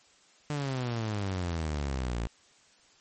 sawtooth exponential sweep, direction down, 150.3 to 55.5 Hz, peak -26 dBFS, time 0.5-2.27 s, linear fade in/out 0 ms, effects white hiss -61 dBFS RMS until 3 s + MP3 32 kbps

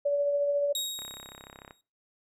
sine tone with tremolo, 573 Hz, D5, 43 cents flat, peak -22 dBFS, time 0.05-0.73 s, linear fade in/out 10 ms, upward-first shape triangle, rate 14 Hz, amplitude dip 35%
25% pulse tone with exponential decay, 3774 Hz, A#7, 21 cents sharp, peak -24 dBFS, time 0.75-1.81 s, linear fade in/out 2 ms, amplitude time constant 230 ms
click train, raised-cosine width 0.5 ms, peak -30 dBFS, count 25, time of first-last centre 0.99-1.709 s, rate 33.4 Hz
effects noise-tail reverb RT60 0.3 s tail -18 dB re dry

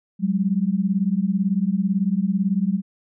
sine beating tone pair, 185 / 203 Hz, F#3 / G#3, 0 / -39 cents, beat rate 18 Hz, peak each -21 dBFS, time 0.19-2.82 s, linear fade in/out 50 ms, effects none

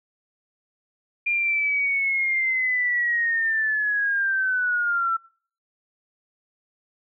sine linear sweep, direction down, 2409 to 1336 Hz, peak -20 dBFS, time 1.26-5.17 s, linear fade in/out 10 ms, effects noise-tail reverb RT60 0.5 s tail -25 dB re dry

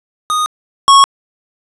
square tone pair in turn, 1237 / 1102 Hz, D#6 / C#6, -10 / -11 cents, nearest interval major second, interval 201 cents, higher first, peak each -13 / -4 dBFS, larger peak second, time 0.3-0.46 / 0.88-1.04 s, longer neither, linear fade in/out 0 ms, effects resampled to 24000 Hz + 7-bit

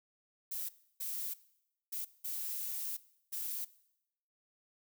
violet noise bursts at uneven times, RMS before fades -39 dBFS, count 5, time 0.51-0.69 / 1-1.34 / 1.92-2.05 / 2.24-2.97 / 3.32-3.65 s, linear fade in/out 10 ms, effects noise-tail reverb RT60 0.8 s tail -19 dB re dry

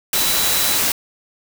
sine tone in noise, 3951 Hz, B7, in tune, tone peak -24 dBFS, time 0.15-0.78 s, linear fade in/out 2 ms, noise white, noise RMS -18 dBFS, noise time 0.13-0.92 s, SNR -9 dB, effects none

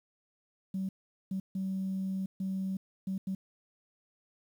sine tone bursts at uneven times, 190.8 Hz, G3, 47 cents flat, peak -30 dBFS, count 6, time 0.74-0.89 / 1.31-1.4 / 1.55-2.26 / 2.4-2.77 / 3.07-3.18 / 3.27-3.35 s, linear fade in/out 5 ms, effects tanh soft clip ceiling -27 dBFS + 10-bit

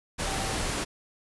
sine tone in noise, 774 Hz, G5, 22 cents flat, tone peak -38 dBFS, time 0.25-0.58 s, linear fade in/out 20 ms, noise pink, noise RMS -30 dBFS, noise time 0.18-0.85 s, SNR -11 dB, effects resampled to 24000 Hz

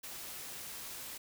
white noise, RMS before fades -45 dBFS, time 0.03-1.18 s, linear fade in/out 10 ms, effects none

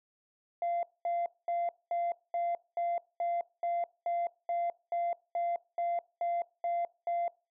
sine tone bursts, 690 Hz, F5, 21 cents flat, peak -27 dBFS, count 16, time 0.62-7.28 s, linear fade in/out 2 ms, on 210 ms, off 220 ms, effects noise-tail reverb RT60 0.3 s tail -23 dB re dry + tanh soft clip ceiling -27 dBFS

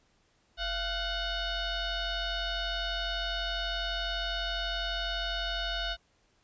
sine tone with frequency modulation, 1500 Hz, F#6, 23 cents sharp, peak -30 dBFS, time 0.57-5.97 s, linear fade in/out 50 ms, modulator 727 Hz, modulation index 3.7, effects pink hiss -69 dBFS RMS until 6.43 s + resampled to 16000 Hz

